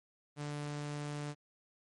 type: tone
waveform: sawtooth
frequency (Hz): 146.83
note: D3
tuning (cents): 0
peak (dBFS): -34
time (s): 0.36-1.35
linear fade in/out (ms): 50
effects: MP3 48 kbps